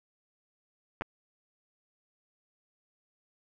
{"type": "clicks", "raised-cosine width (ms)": 0.5, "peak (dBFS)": [-18, -19], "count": 2, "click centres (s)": [1.011, 1.02], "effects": []}